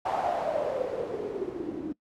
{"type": "noise with low-pass filter sweep", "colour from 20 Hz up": "blue", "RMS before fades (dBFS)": -31, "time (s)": [0.05, 1.93], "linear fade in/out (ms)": 10, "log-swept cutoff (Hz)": [810, 290], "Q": 7.6, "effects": ["noise-tail reverb RT60 0.1 s tail -21 dB re dry"]}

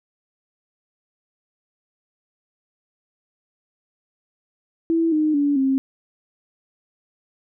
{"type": "tone with pitch steps", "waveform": "sine", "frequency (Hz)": [329.6, 307.5, 286.9, 267.7], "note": ["E4", "D#4", "D4", "C4"], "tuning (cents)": [0, -20, -40, 40], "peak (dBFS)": -16, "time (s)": [4.9, 5.78], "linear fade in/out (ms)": 0, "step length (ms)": 220, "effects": []}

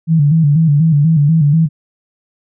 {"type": "tone with vibrato", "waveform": "sine", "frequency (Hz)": 153.3, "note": "D#3", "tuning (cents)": -25, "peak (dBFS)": -7, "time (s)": [0.07, 1.69], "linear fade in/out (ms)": 50, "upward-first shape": "square", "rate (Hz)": 4.1, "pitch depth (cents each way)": 100, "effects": []}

